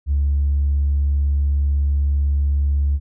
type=tone with tanh clipping; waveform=triangle; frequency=71 Hz; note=C#2; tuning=42 cents sharp; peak=-15 dBFS; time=0.06-3 s; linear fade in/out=50 ms; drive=5 dB; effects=none